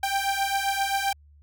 sawtooth beating tone pair, 784 / 791.6 Hz, G5 / G5, 0 / +17 cents, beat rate 7.6 Hz, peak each -23 dBFS, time 0.03-1.13 s, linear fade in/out 5 ms, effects added 73 Hz sine -51 dBFS peak until 1.42 s

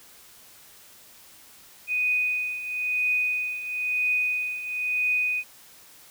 sine tone with tremolo, 2489 Hz, D#7, in tune, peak -20 dBFS, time 1.87-5.44 s, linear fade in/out 50 ms, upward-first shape triangle, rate 1 Hz, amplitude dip 75%, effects white hiss -51 dBFS RMS until 6.1 s

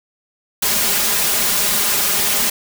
white noise with comb filter, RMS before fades -17 dBFS, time 0.62-2.5 s, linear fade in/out 5 ms, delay 4.9 ms, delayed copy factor +0.95, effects none

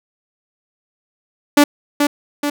sawtooth tone with echo, 290.2 Hz, D4, 21 cents flat, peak -3 dBFS, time 1.57-1.64 s, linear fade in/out 5 ms, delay 430 ms, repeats 2, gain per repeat -5 dB, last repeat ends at 2.5 s, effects none

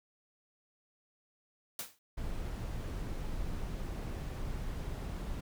white noise with exponential decay, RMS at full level -36 dBFS, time 1.79-1.99 s, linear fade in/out 2 ms, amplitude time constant 42 ms
brown noise, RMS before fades -38 dBFS, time 2.17-5.41 s, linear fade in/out 10 ms
effects none

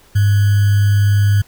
sine tone with sample-and-hold, 101.5 Hz, G#2, 39 cents flat, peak -9 dBFS, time 0.15-1.42 s, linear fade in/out 10 ms, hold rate 1575 Hz, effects pink hiss -49 dBFS RMS until 1.47 s

